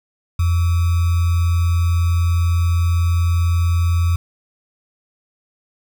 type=tone with sample-and-hold; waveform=sine; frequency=85.5 Hz; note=F2; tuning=36 cents flat; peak=-13 dBFS; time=0.39-4.16 s; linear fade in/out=5 ms; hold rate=1225 Hz; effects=none